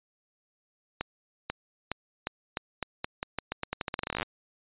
accelerating click train, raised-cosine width 0.3 ms, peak -14 dBFS, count 27, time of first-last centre 1.01-4.229 s, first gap 490 ms, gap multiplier 0.85, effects resampled to 8000 Hz

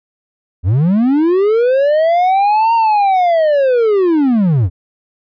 triangle linear two-way sweep, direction up then down, 77.78 to 929 to 77.78 Hz, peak -7 dBFS, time 0.63-4.7 s, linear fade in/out 50 ms, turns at 2.74 s, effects resampled to 11025 Hz

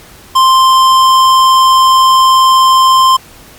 sine tone with tanh clipping, 1046.5 Hz, C6, in tune, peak -6 dBFS, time 0.35-3.17 s, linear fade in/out 10 ms, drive 17 dB, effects pink hiss -37 dBFS RMS until 3.58 s + Opus 48 kbps

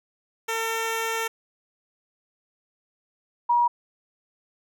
10% pulse / sine tone pair in turn, 451.7 / 957.1 Hz, A4 / A#5, +45 / +45 cents, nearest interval octave + minor second, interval 1300 cents, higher second, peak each -17 dBFS, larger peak neither, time 0.48-1.28 / 3.49-3.68 s, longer first, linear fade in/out 10 ms, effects none

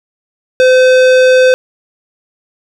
sine tone with tanh clipping, 512 Hz, C5, 38 cents flat, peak -6 dBFS, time 0.6-1.54 s, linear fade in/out 0 ms, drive 18 dB, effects none

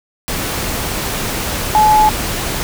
sine tone in noise, 855 Hz, A5, 50 cents flat, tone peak -7 dBFS, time 1.75-2.09 s, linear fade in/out 0 ms, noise pink, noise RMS -20 dBFS, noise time 0.28-2.63 s, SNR +10 dB, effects none

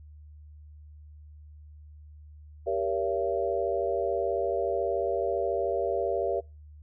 sine chord, G diminished seventh, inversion none, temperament just, 392 / 470.4 / 564.5 / 677.4 Hz, G4 / Bb4 / Db5 / Fb5, 0 / +16 / +31 / +47 cents, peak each -31 dBFS, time 2.66-6.41 s, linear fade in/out 20 ms, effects noise-tail reverb RT60 0.3 s tail -26 dB re dry + added 75 Hz sine -46 dBFS peak until 6.82 s

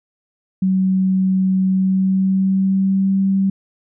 sine tone with pitch glide, 188.6 to 193.68 Hz, F#3 to G3, +33 to -21 cents, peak -13 dBFS, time 0.62-3.5 s, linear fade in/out 5 ms, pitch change +46 cents, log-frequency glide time 1.66-3.16 s, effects none

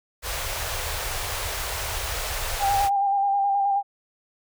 pink band-stop noise, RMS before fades -29 dBFS, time 0.22-2.9 s, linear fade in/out 50 ms, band 100 to 490 Hz, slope 24 dB/octave
sine tone with vibrato, 797 Hz, G5, 28 cents sharp, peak -19 dBFS, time 2.59-3.83 s, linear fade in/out 50 ms, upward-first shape square, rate 9.4 Hz, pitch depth 23 cents each way
effects none

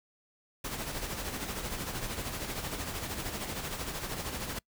pink noise with tremolo, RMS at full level -35 dBFS, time 0.64-4.59 s, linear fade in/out 5 ms, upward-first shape sine, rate 13 Hz, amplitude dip 50%, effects noise-tail reverb RT60 0.1 s tail -26 dB re dry

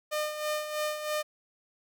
sawtooth tone with tremolo, 606 Hz, D#5, 46 cents flat, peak -24 dBFS, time 0.11-1.23 s, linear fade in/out 20 ms, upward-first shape sine, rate 3.1 Hz, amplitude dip 60%, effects none

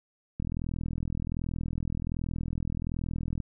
click train, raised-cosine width 5 ms, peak -20 dBFS, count 125, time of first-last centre 0.4-3.402 s, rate 41.3 Hz, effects none

